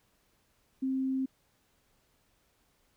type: tone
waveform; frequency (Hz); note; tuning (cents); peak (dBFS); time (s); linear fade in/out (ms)
sine; 264.1; C4; +16; -28; 0.82-1.26; 10
effects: pink hiss -71 dBFS RMS until 2.96 s